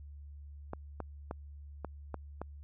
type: clicks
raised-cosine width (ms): 1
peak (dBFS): -24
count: 6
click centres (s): 0.734 / 1.003 / 1.311 / 1.847 / 2.143 / 2.416
effects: added 72 Hz sine -46 dBFS peak until 2.63 s